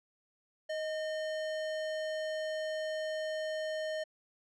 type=tone with sample-and-hold; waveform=sine; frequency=625 Hz; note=D#5; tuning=8 cents sharp; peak=-33 dBFS; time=0.69-4.04 s; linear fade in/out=10 ms; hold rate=2450 Hz; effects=low-pass 5000 Hz 12 dB/octave